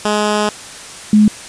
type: tone pair in turn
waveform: 10% pulse / sine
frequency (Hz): 210 / 211.6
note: G#3 / G#3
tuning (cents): +19 / +33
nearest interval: unison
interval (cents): 14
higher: second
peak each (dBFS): -5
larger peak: neither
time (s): 0.05-0.49 / 1.13-1.28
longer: first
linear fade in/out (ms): 2
effects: white hiss -32 dBFS RMS until 1.48 s + resampled to 22050 Hz